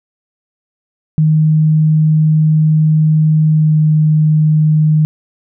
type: tone with pitch glide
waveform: sine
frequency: 155.56 to 154.31 Hz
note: D#3 to D#3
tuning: 0 to -14 cents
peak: -7 dBFS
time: 1.18-5.05 s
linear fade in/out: 0 ms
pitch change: -14 cents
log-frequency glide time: 3.5-3.77 s
effects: none